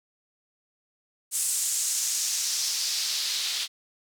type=noise with band-pass filter sweep; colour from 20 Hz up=white; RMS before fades=-28 dBFS; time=1.31-3.68 s; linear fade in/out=50 ms; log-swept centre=8600 to 3800 Hz; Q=2.1; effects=none